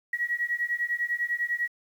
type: beating tone pair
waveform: sine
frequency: 1909 / 1919 Hz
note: A#6 / A#6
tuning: +41 / +50 cents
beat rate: 10 Hz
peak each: -29 dBFS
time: 0.13-1.68 s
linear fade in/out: 5 ms
effects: 9-bit